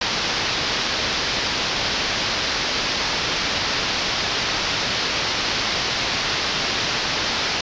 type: low-pass noise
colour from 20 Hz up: white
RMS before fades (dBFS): -23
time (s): 0.01-7.61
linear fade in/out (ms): 5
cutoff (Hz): 5500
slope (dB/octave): 48
effects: resampled to 16000 Hz